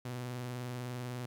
sawtooth tone with vibrato, 123.47 Hz, B2, in tune, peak -34 dBFS, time 0.05-1.26 s, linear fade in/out 5 ms, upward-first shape sine, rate 20 Hz, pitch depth 58 cents each way, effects 12-bit

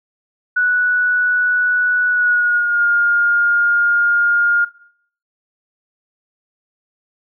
sine tone with pitch glide, 1475 to 1415.7 Hz, F#6 to F6, -6 to +23 cents, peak -12 dBFS, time 0.56-4.65 s, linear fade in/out 10 ms, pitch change -71 cents, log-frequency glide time 2.09-2.85 s, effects noise-tail reverb RT60 0.6 s tail -18 dB re dry

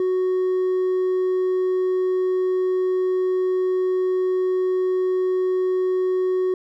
sine tone with hard clipping, 370 Hz, F#4, in tune, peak -19 dBFS, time 0-6.54 s, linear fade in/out 2 ms, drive 2 dB, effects none

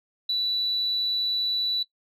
sine tone, 3955 Hz, B7, 2 cents sharp, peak -22 dBFS, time 0.29-1.83 s, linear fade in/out 5 ms, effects noise-tail reverb RT60 0.1 s tail -18 dB re dry + tanh soft clip ceiling -18 dBFS

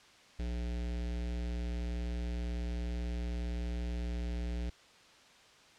square tone with notch filter, 59.4 Hz, A#1, 33 cents sharp, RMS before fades -36 dBFS, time 0.39-4.7 s, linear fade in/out 5 ms, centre 1100 Hz, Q 1, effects white hiss -59 dBFS RMS until 5.78 s + low-pass 5000 Hz 12 dB/octave

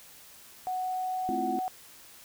sine tone with pitch glide, 740 to 744.7 Hz, F#5 to F#5, 0 to +11 cents, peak -29 dBFS, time 0.67-1.68 s, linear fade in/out 0 ms, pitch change +11 cents, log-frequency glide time 0.77-1.33 s
sine chord, F major seventh, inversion first, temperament equal, 220 / 261.6 / 329.6 / 349.2 Hz, A3 / C4 / E4 / F4, 0 / 0 / 0 / 0 cents, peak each -37 / -35 / -36 / -36 dBFS, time 1.29-1.59 s, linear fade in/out 0 ms
effects white hiss -52 dBFS RMS until 2.24 s

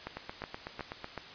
two click trains, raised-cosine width 0.5 ms, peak -22 / -23 dBFS, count 4 / 8, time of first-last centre 0.07-1.177 / 0.17-1.044 s, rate 2.71 / 8.01 Hz, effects white hiss -48 dBFS RMS until 1.34 s + resampled to 11025 Hz

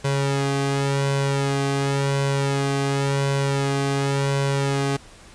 sawtooth tone with flanger, 138.59 Hz, C#3, in tune, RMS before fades -22 dBFS, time 0.04-4.97 s, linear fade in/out 10 ms, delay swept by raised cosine 2 to 2.53 ms, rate 0.92 Hz, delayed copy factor +0.85, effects pink hiss -47 dBFS RMS until 5.34 s + resampled to 22050 Hz

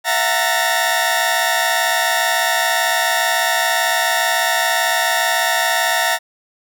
sawtooth tone cluster, 667 / 734 / 920 / 1773 / 1878 Hz, E5 / F#5 / A#5 / A6 / A#6, +20 / -14 / -23 / +13 / +12 cents, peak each -18 dBFS, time 0.04-6.19 s, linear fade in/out 50 ms, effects none

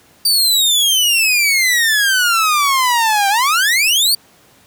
sawtooth exponential two-way sweep, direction down then up, 4675 to 780 to 4675 Hz, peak -8 dBFS, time 0.25-4.15 s, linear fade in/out 5 ms, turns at 3.29 s, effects pink hiss -49 dBFS RMS until 4.66 s + high-pass 100 Hz 12 dB/octave

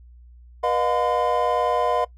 triangle tone cluster, 483.3 / 614 / 712 / 1019 Hz, B4 / D#5 / F5 / C6, -38 / -23 / +33 / -46 cents, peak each -23 / -23 / -22 / -23 dBFS, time 0.63-2.05 s, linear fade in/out 10 ms, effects noise-tail reverb RT60 0.1 s tail -20 dB re dry + added 60 Hz sine -44 dBFS peak until 2.17 s

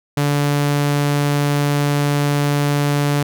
sawtooth tone, 144.5 Hz, D3, 28 cents flat, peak -11 dBFS, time 0.17-3.23 s, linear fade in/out 5 ms, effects none

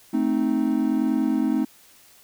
triangle chord, A diminished, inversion none, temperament equal, 220 / 261.6 / 311.1 Hz, A3 / C4 / Eb4, 0 / 0 / 0 cents, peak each -23 / -21 / -22 dBFS, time 0.13-1.65 s, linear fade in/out 10 ms, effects white hiss -53 dBFS RMS until 2.23 s

